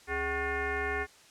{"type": "tone with frequency modulation", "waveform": "sine", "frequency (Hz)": 1100, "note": "C#6", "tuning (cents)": -14, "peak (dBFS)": -29, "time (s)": [0.07, 1.07], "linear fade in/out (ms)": 50, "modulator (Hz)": 343, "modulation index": 3, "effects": ["white hiss -57 dBFS RMS until 1.3 s", "low-pass 8000 Hz 12 dB/octave"]}